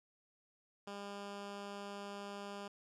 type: tone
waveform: 10% pulse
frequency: 201.4 Hz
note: G3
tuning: 47 cents sharp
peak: -36 dBFS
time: 0.87-2.68 s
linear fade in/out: 5 ms
effects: low-pass 7000 Hz 12 dB/octave